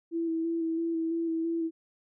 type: tone with vibrato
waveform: sine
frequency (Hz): 329.6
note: E4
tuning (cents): 0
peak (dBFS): -27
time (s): 0.11-1.71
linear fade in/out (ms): 50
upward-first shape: square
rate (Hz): 3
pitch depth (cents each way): 18
effects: none